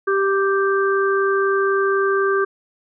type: harmonic tone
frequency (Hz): 392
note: G4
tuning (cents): 0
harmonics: 1 / 3 / 4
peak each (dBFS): -17 / -22 / -23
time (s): 0.07-2.45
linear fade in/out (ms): 10
effects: none